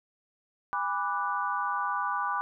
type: chord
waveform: sine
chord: G# half-diminished seventh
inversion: none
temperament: equal with one note detuned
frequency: 814 / 987.8 / 1174.7 / 1480 Hz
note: G#5 / B5 / D6 / F#6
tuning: -35 / 0 / 0 / 0 cents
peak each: -35 / -32 / -31 / -35 dBFS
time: 0.73-2.41 s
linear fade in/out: 0 ms
effects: none